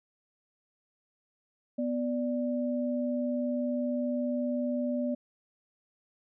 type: tone pair together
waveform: sine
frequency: 247.1 / 587.7 Hz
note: B3 / D5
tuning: +1 / +1 cents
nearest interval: octave + minor third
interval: 1500 cents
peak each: -29 / -33 dBFS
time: 1.78-5.15 s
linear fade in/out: 10 ms
effects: none